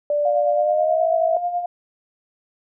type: tone with pitch glide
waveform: sine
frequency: 587.3 to 651.7 Hz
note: D5 to E5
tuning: 0 to -20 cents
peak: -17 dBFS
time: 0.1-1.37 s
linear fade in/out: 2 ms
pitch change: +180 cents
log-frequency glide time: 0.52-1.07 s
type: tone with tremolo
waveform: sine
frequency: 705 Hz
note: F5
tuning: 16 cents sharp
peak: -18 dBFS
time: 0.25-1.66 s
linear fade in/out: 5 ms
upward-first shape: sine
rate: 9.3 Hz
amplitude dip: 60%
effects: none